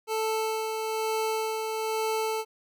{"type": "tone with tremolo", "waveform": "25% pulse", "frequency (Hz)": 440, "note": "A4", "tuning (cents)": 0, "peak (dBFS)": -22, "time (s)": [0.07, 2.45], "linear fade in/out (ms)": 50, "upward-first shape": "sine", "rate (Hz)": 1.1, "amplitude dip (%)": 35, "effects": []}